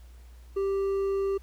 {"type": "tone with hard clipping", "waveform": "triangle", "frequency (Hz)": 392, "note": "G4", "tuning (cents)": 0, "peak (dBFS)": -26, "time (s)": [0.56, 1.38], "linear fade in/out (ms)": 10, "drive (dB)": 7, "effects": ["added 60 Hz sine -46 dBFS peak until 1.42 s", "pink hiss -62 dBFS RMS until 1.42 s"]}